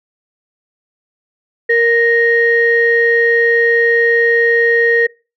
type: tone pair together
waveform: sine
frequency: 466.2 / 1864.8 Hz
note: A#4 / A#6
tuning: 0 / 0 cents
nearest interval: 2 octaves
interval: 2400 cents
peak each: -11 dBFS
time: 1.69-5.07 s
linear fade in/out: 10 ms
effects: noise-tail reverb RT60 0.3 s tail -23 dB re dry + tanh soft clip ceiling -1 dBFS